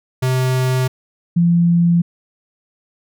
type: tone pair in turn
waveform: square / sine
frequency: 128.9 / 171.32 Hz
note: C3 / F3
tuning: -26 / -33 cents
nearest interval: perfect fourth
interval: 493 cents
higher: second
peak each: -15 / -10 dBFS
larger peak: second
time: 0.22-0.88 / 1.36-2.02 s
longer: neither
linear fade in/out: 10 ms
effects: none